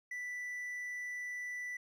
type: tone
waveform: triangle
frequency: 1975.5 Hz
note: B6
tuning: in tune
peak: -37 dBFS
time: 0.11-1.77 s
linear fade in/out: 5 ms
effects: none